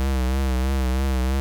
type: tone with vibrato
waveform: square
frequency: 65.41 Hz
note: C2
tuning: in tune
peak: -20 dBFS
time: 0-1.4 s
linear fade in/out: 0 ms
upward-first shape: triangle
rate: 3.1 Hz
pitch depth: 68 cents each way
effects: none